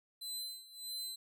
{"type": "tone with tremolo", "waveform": "sawtooth", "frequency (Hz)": 4049, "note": "B7", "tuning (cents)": 42, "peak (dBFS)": -36, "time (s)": [0.21, 1.16], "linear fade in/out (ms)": 10, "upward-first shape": "sine", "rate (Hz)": 1.6, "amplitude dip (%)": 85, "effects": []}